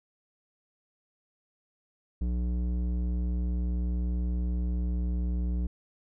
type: tone with low-pass filter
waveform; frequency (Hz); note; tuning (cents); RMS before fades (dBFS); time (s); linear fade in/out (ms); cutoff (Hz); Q
square; 60.3; B1; -41; -29; 2.21-5.67; 5; 250; 0.88
effects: none